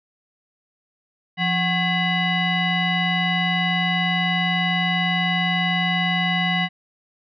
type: tone with frequency modulation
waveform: sine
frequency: 1091 Hz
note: C#6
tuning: 28 cents flat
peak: -18 dBFS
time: 1.37-6.69 s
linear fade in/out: 50 ms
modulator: 917 Hz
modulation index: 2.1
effects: none